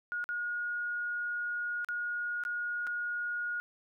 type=tone with dropouts; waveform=sine; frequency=1439 Hz; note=F#6; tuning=49 cents flat; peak=-32 dBFS; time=0.12-3.6 s; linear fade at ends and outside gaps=0 ms; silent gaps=0.241-0.29 / 1.846-1.887 / 2.437-2.451 / 2.868-2.872 s; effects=none